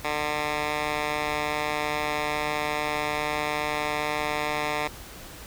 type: tone with band-pass filter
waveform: 10% pulse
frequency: 149.8 Hz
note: D3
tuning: 35 cents sharp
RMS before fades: -28 dBFS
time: 0.04-4.88 s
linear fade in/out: 10 ms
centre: 1800 Hz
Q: 0.8
effects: added 60 Hz sine -49 dBFS peak until 5.46 s + pink hiss -43 dBFS RMS until 5.46 s